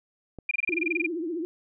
click, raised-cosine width 2 ms, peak -26 dBFS, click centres 0.387 s
sine tone bursts, 2407 Hz, D7, 42 cents sharp, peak -22 dBFS, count 13, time 0.49-1.064 s, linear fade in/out 5 ms, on 22 ms, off 24 ms
sine tone with vibrato, 333.5 Hz, E4, 20 cents sharp, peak -28 dBFS, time 0.69-1.45 s, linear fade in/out 0 ms, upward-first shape triangle, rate 15 Hz, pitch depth 160 cents each way
effects none

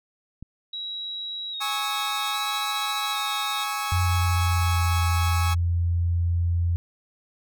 click, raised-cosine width 5 ms, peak -26 dBFS, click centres 0.426 s
sine tone with vibrato, 3811 Hz, A#7, 38 cents sharp, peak -30 dBFS, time 0.73-3.64 s, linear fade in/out 5 ms, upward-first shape square, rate 0.62 Hz, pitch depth 27 cents each way
sawtooth chord, C# minor, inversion second, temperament equal with one note detuned, 830.6 / 1108.7 / 1295.1 Hz, G#5 / C#6 / E6, 0 / 0 / -31 cents, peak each -27 dBFS, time 1.6-5.55 s, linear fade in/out 20 ms
sine tone with pitch glide, 89.5 to 85.9 Hz, F2 to F2, +43 to -28 cents, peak -20 dBFS, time 3.92-6.76 s, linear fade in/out 0 ms, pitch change -71 cents, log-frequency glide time 4.04-5.01 s
effects none

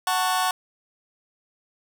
sawtooth chord, F# minor, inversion none, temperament just, 740 / 888 / 1110 Hz, F#5 / A5 / C#6, 0 / +16 / +2 cents, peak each -20 / -24 / -21 dBFS, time 0.07-0.51 s, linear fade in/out 2 ms, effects none

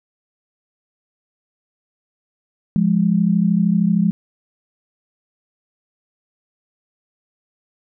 sine tone pair together, 174.65 / 207.7 Hz, F3 / G#3, 0 / 0 cents, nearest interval minor third, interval 300 cents, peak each -16 dBFS, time 2.76-4.11 s, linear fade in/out 0 ms, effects none

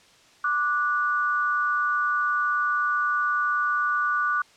sine tone pair together, 1175 / 1466 Hz, D6 / F#6, +1 / -16 cents, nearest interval major third, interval 383 cents, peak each -24 dBFS, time 0.44-4.42 s, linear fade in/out 5 ms, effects white hiss -55 dBFS RMS until 4.56 s + low-pass 6000 Hz 12 dB/octave

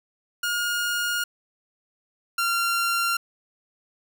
sawtooth tone pair in turn, 1427 / 1380 Hz, F6 / F6, +37 / -21 cents, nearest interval minor second, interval 58 cents, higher first, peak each -20 / -18 dBFS, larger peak second, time 0.43-1.24 / 2.38-3.17 s, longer first, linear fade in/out 5 ms, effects none

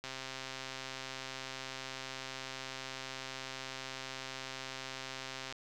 click train, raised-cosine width 0.2 ms, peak -24 dBFS, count 725, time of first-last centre 0.04-5.525 s, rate 132 Hz, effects none

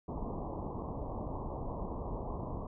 pink low-pass noise, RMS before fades -39 dBFS, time 0.08-2.67 s, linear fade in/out 5 ms, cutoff 1100 Hz, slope 96 dB/octave, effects none

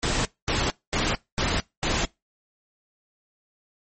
pink noise bursts, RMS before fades -24 dBFS, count 5, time 0.03-2.05 s, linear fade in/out 0 ms, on 220 ms, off 230 ms, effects noise-tail reverb RT60 0.2 s tail -23 dB re dry + MP3 32 kbps

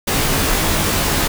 pink noise with comb filter, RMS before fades -17 dBFS, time 0.07-1.28 s, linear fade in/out 10 ms, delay 17 ms, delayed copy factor -0.85, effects none

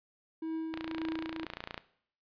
triangle tone with tremolo, 321.6 Hz, E4, 43 cents flat, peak -30 dBFS, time 0.42-1.45 s, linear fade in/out 5 ms, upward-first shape triangle, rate 1.9 Hz, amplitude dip 60%
click train, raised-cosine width 0.3 ms, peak -22 dBFS, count 31, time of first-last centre 0.74-1.778 s, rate 28.9 Hz
effects noise-tail reverb RT60 0.6 s tail -17 dB re dry + resampled to 11025 Hz

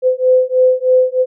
sine beating tone pair, 509 / 512.2 Hz, C5 / C5, -48 / -37 cents, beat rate 3.2 Hz, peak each -12 dBFS, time 0.02-1.26 s, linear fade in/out 50 ms, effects none

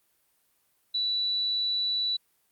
sine tone, 3951 Hz, B7, in tune, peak -25 dBFS, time 0.94-2.17 s, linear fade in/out 10 ms, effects white hiss -70 dBFS RMS until 2.51 s + Opus 32 kbps

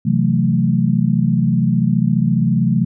sine chord, F# half-diminished seventh, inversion second, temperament equal, 130.81 / 164.81 / 185 / 220 Hz, C3 / E3 / F#3 / A3, 0 / 0 / 0 / 0 cents, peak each -18 dBFS, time 0.05-2.85 s, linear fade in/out 10 ms, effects none

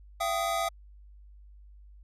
square tone cluster, 676 / 772 / 1246 Hz, E5 / G5 / D#6, +43 / -27 / +2 cents, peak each -31 / -34 / -33 dBFS, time 0.2-0.69 s, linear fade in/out 10 ms, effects added 50 Hz sine -49 dBFS peak until 2.03 s + resampled to 32000 Hz

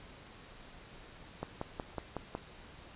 click train, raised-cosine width 1 ms, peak -22 dBFS, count 6, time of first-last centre 1.43-2.351 s, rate 5.43 Hz, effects pink hiss -53 dBFS RMS until 2.95 s + resampled to 8000 Hz

